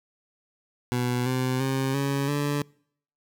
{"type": "tone with pitch steps", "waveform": "20% pulse", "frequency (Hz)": [123.47, 128.49, 133.71, 139.15, 144.81], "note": ["B2", "C3", "C3", "C#3", "D3"], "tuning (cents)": [0, -31, 38, 7, -24], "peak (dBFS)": -19, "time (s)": [0.92, 2.62], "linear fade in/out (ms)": 0, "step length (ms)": 340, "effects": ["noise-tail reverb RT60 0.6 s tail -25 dB re dry"]}